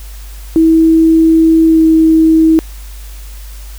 sine tone with pitch glide, 323.9 to 320.7 Hz, E4 to E4, -30 to -48 cents, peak -4 dBFS, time 0.56-2.59 s, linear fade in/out 0 ms, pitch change -18 cents, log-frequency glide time 1.67-1.81 s, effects added 50 Hz sine -26 dBFS peak until 3.78 s + white hiss -38 dBFS RMS until 3.78 s

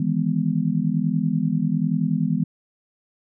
sine chord, E major seventh, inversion third, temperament just, 154.51 / 164.81 / 206 / 247.2 Hz, D#3 / E3 / G#3 / B3, -12 / 0 / -14 / +2 cents, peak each -27 / -23 / -24 / -25 dBFS, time 0-2.44 s, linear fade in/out 5 ms, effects none

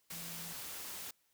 sine tone in noise, 168.7 Hz, E3, 40 cents sharp, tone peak -51 dBFS, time 0.12-0.53 s, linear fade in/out 5 ms, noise white, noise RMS -45 dBFS, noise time 0.1-1.11 s, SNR -9 dB, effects white hiss -75 dBFS RMS until 1.33 s

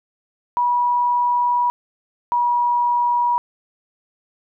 sine tone pair in turn, 971 / 963.7 Hz, B5 / B5, -30 / -43 cents, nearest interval unison, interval 13 cents, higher first, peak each -15 dBFS, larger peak neither, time 0.57-1.7 / 2.32-3.38 s, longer first, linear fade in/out 0 ms, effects none

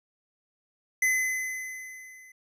square tone with level ramp, 2032 Hz, B6, 49 cents sharp, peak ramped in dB -21 to -50 dBFS, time 1.02-2.32 s, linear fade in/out 5 ms, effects resampled to 32000 Hz

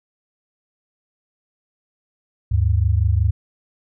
sine tone pair together, 75.9 / 101.31 Hz, D#2 / G#2, -42 / -42 cents, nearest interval perfect fourth, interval 500 cents, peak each -17 dBFS, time 2.51-3.31 s, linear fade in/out 10 ms, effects none

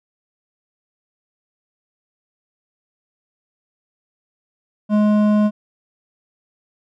sine tone with hard clipping, 210.1 Hz, G#3, 20 cents sharp, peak -14 dBFS, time 4.89-5.51 s, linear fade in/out 50 ms, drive 10 dB, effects none

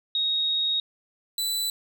sine / sawtooth tone pair in turn, 3758 / 3981 Hz, A#7 / B7, +13 / +13 cents, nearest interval minor second, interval 100 cents, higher second, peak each -22 dBFS, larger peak neither, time 0.15-0.8 / 1.38-1.7 s, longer first, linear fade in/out 2 ms, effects none

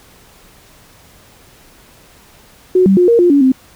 sine tone with pitch steps, 368 / 193.6 / 357.3 / 467.5 / 352.2 / 283.1 / 261 Hz, F#4 / G3 / F4 / A#4 / F4 / C#4 / C4, -9 / -21 / +40 / +5 / +15 / +37 / -4 cents, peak -6 dBFS, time 2.75-3.52 s, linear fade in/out 5 ms, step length 110 ms, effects pink hiss -45 dBFS RMS until 3.75 s

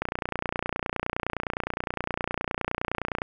click train, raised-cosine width 0.5 ms, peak -12 dBFS, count 96, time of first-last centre 0.02-3.219 s, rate 29.7 Hz, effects none

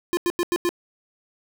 square tone bursts, 349.2 Hz, F4, in tune, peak -20 dBFS, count 5, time 0.13-0.691 s, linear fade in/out 0 ms, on 41 ms, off 89 ms, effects none

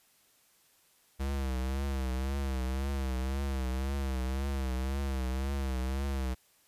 square tone with vibrato, 66.5 Hz, C2, 29 cents sharp, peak -31 dBFS, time 1.19-6.35 s, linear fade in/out 20 ms, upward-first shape triangle, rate 1.9 Hz, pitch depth 89 cents each way, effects white hiss -66 dBFS RMS until 6.67 s + resampled to 32000 Hz

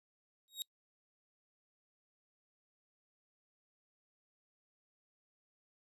sawtooth tone with exponential growth, 3777 Hz, A#7, 22 cents sharp, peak -31 dBFS, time 0.48-0.62 s, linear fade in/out 0 ms, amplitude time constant 29 ms, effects noise-tail reverb RT60 0.1 s tail -25 dB re dry + resampled to 32000 Hz

